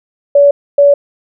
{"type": "tone pair in turn", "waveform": "sine", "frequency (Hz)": [570, 570], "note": ["C#5", "C#5"], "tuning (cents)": [48, 48], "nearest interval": "unison", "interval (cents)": 0, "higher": "neither", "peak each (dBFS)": -3, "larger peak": "neither", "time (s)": [[0.35, 0.51], [0.78, 0.94]], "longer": "neither", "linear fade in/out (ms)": 5, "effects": []}